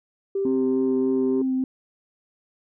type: tone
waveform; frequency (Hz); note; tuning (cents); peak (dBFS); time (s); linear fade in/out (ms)
sine; 392; G4; 0; -21; 0.35-1.42; 5
type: tone with vibrato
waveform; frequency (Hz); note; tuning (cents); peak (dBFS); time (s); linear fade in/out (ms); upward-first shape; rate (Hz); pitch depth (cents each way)
sine; 261.6; C4; 0; -20; 0.45-1.64; 2; sine; 3.4; 15
effects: tanh soft clip ceiling -14 dBFS

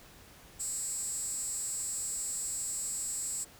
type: tone with high-pass filter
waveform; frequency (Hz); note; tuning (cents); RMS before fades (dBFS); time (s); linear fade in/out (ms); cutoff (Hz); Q
10% pulse; 312.4; D#4; +7; -36; 0.59-3.45; 20; 7800; 6.7
effects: pink hiss -55 dBFS RMS until 3.59 s

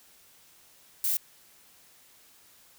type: noise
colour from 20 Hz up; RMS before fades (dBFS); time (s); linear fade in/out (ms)
violet; -27; 1.04-1.17; 2
effects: white hiss -58 dBFS RMS until 2.78 s

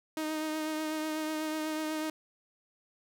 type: tone with vibrato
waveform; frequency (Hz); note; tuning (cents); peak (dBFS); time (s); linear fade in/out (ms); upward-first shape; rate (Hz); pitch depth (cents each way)
sawtooth; 311.1; D#4; 0; -28; 0.17-2.1; 2; triangle; 8.1; 24
effects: none

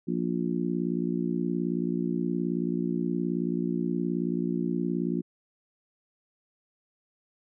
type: harmonic tone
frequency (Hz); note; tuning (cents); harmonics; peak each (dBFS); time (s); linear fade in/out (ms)
58.8; A#1; +16; 3 / 4 / 5 / 6; -30 / -31 / -32 / -33; 0.07-5.22; 20
effects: none

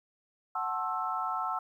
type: chord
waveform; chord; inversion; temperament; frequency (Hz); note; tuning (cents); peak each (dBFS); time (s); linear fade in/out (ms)
sine; F# half-diminished seventh; none; equal with one note detuned; 740 / 880 / 1067.9 / 1318.5; F#5 / A5 / C6 / E6; 0 / 0 / +35 / 0; -36 / -37 / -37 / -33; 0.55-1.59; 5
effects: 11-bit

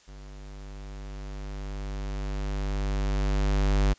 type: tone with level ramp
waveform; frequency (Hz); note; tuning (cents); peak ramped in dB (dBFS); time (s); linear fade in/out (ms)
square; 49.5; G1; +18; -43 to -20; 0.07-3.94; 20
effects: white hiss -58 dBFS RMS until 3.98 s + resampled to 16000 Hz

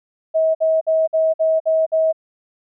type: tone bursts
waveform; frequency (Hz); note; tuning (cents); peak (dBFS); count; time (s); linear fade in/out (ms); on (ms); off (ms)
sine; 640; D#5; +49; -13; 7; 0.34-2.128; 20; 210; 53
effects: none

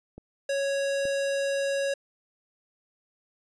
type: clicks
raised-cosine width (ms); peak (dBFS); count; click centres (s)
2; -29 / -27; 2; 0.18 / 1.054
type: tone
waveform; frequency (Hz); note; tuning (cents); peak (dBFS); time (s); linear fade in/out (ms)
square; 554; C#5; -1; -26; 0.49-1.94; 5
effects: resampled to 22050 Hz

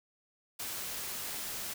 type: noise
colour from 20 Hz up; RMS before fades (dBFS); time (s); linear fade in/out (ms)
white; -39; 0.59-1.74; 10
effects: none

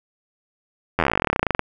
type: slowing click train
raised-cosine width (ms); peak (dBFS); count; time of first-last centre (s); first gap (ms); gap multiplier
0.5; -3; 26; 0.99-1.594; 11; 1.06
effects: none

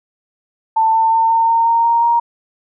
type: tone with pitch steps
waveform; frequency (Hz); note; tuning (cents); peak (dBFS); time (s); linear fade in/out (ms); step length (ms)
sine; 890 / 896.7 / 903.5 / 910.3 / 917.1 / 924.1 / 931 / 938; A5 / A5 / A5 / A#5 / A#5 / A#5 / A#5 / A#5; +20 / +33 / +46 / -41 / -29 / -15 / -2 / +11; -10; 0.76-2.2; 10; 180
effects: none

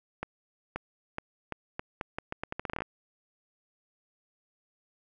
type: accelerating click train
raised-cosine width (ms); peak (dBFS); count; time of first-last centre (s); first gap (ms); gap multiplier
0.5; -18; 18; 0.23-2.82; 530; 0.8
effects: none

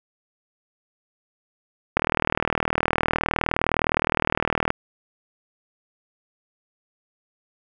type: click train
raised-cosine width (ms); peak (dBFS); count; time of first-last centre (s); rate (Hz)
0.5; -4; 109; 1.97-4.704; 39.5
effects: none

